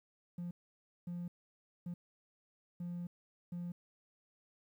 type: tone bursts at uneven times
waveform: triangle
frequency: 174.61 Hz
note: F3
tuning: in tune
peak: -36 dBFS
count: 5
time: 0.38-0.51 / 1.07-1.28 / 1.86-1.94 / 2.8-3.07 / 3.52-3.72 s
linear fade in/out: 5 ms
effects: tanh soft clip ceiling -34 dBFS + 12-bit